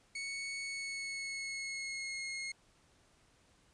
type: tone with pitch glide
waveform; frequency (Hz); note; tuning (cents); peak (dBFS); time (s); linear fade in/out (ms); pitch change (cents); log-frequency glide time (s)
sawtooth; 2217 to 2156; C#7 to C#7; 0 to -49; -35; 0.15-2.52; 5; -49; 0.6-2.24
effects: pink hiss -68 dBFS RMS until 3.73 s + resampled to 22050 Hz